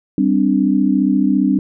sine chord, G suspended fourth, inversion none, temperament equal with one note detuned, 196 / 259.1 / 293.7 Hz, G3 / C4 / D4, 0 / -17 / 0 cents, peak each -16 dBFS, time 0.18-1.59 s, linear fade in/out 2 ms, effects none

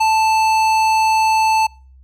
sine tone with tanh clipping, 880 Hz, A5, in tune, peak -14 dBFS, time 0-1.67 s, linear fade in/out 10 ms, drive 17 dB, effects noise-tail reverb RT60 0.4 s tail -26 dB re dry + added 65 Hz sine -42 dBFS peak until 2.03 s

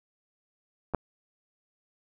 clicks, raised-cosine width 1 ms, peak -26 / -11 dBFS, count 2, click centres 0.937 / 0.947 s, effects none

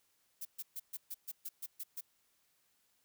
violet noise bursts, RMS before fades -42 dBFS, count 10, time 0.41-2.01 s, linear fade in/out 10 ms, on 43 ms, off 130 ms, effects white hiss -75 dBFS RMS until 3.04 s

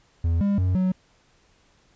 triangle tone with pitch steps, 83.6 / 200.9 / 91.9 / 185.5 Hz, E2 / G3 / F#2 / F#3, +25 / +43 / -11 / +5 cents, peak -17 dBFS, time 0.24-0.92 s, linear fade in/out 5 ms, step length 170 ms, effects pink hiss -61 dBFS RMS until 1.95 s + resampled to 16000 Hz

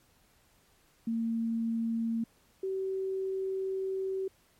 sine tone pair in turn, 228.2 / 382.5 Hz, A#3 / G4, -37 / -42 cents, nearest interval major sixth, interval 895 cents, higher second, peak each -28 / -30 dBFS, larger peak first, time 1.07-2.24 / 2.63-4.28 s, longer second, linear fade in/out 5 ms, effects pink hiss -66 dBFS RMS until 4.59 s + MP3 64 kbps

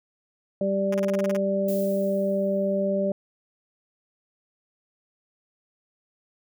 harmonic tone, 196 Hz, G3, in tune, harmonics 1 / 2 / 3, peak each -26 / -30 / -24 dBFS, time 0.61-3.12 s, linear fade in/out 2 ms
5% pulse tone bursts, 206.2 Hz, G#3, 12 cents flat, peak -22 dBFS, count 9, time 0.92-1.369 s, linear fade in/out 5 ms, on 25 ms, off 28 ms
violet noise with exponential decay, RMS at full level -36 dBFS, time 1.68-2.88 s, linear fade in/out 5 ms, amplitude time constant 260 ms
effects none

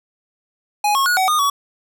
square tone with pitch steps, 832 / 1091 / 1453 / 754 / 1226 / 1129 Hz, G#5 / C#6 / F#6 / F#5 / D#6 / C#6, +3 / -28 / -32 / +32 / -26 / +31 cents, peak -15 dBFS, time 0.84-1.5 s, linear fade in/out 5 ms, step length 110 ms, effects none

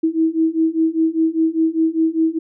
sine beating tone pair, 320.2 / 325.2 Hz, D#4 / E4, +50 / -23 cents, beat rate 5 Hz, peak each -18 / -17 dBFS, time 0.03-2.39 s, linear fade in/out 10 ms, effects none

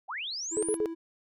sine linear sweep, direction up, 650 to 10910 Hz, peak -33 dBFS, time 0.08-0.77 s, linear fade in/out 20 ms
triangle tone, 330 Hz, E4, 2 cents sharp, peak -32 dBFS, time 0.51-0.95 s, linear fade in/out 20 ms
sine tone bursts, 425.5 Hz, G#4, 42 cents sharp, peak -25 dBFS, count 3, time 0.57-0.858 s, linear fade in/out 0 ms, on 56 ms, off 60 ms
effects none

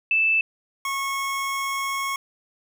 sine / 25% pulse tone pair in turn, 2637 / 1095.4 Hz, E7 / C#6, 0 / -21 cents, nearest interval octave + minor third, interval 1521 cents, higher first, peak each -17 / -21 dBFS, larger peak first, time 0.11-0.41 / 0.85-2.16 s, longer second, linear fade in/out 2 ms, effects none

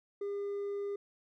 sine tone with hard clipping, 403.5 Hz, G#4, 50 cents flat, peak -35 dBFS, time 0.21-0.96 s, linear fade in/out 5 ms, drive 2 dB, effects none

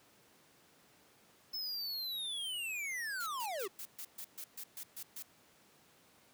square linear sweep, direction down, 5274 to 349.2 Hz, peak -38 dBFS, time 1.53-3.68 s, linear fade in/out 10 ms
blue noise bursts, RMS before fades -45 dBFS, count 11, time 3.2-5.226 s, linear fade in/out 5 ms, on 66 ms, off 130 ms
effects pink hiss -65 dBFS RMS until 6.33 s + high-pass 150 Hz 12 dB/octave

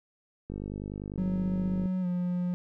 click train, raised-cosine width 3 ms, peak -24 dBFS, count 69, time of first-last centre 0.5-1.857 s, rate 50.1 Hz
triangle tone with pitch glide, 185 to 178.18 Hz, F#3 to F3, 0 to +35 cents, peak -25 dBFS, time 1.18-2.54 s, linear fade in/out 0 ms, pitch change -65 cents, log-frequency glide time 2.01-2.06 s
effects none

